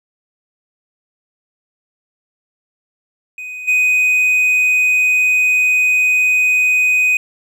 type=tone with level steps; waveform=triangle; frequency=2499 Hz; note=D#7; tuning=7 cents sharp; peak=-24 / -9 dBFS; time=3.38-7.17 s; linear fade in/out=2 ms; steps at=3.67 s; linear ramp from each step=20 ms; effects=none